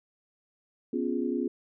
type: chord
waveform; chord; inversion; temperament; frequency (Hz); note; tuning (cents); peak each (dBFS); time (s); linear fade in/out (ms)
sine; C# dominant seventh; third; equal; 246.9 / 277.2 / 349.2 / 415.3; B3 / C#4 / E#4 / G#4; 0 / 0 / 0 / 0; -31 / -32 / -32 / -35; 0.93-1.48; 5
effects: none